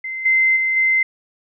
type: tone with level steps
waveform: sine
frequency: 2072 Hz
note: C7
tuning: 17 cents flat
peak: -24 / -12 / -16 / -13 dBFS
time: 0.04-1.03 s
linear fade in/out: 5 ms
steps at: 0.25 / 0.56 / 0.76 s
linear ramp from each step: 10 ms
effects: none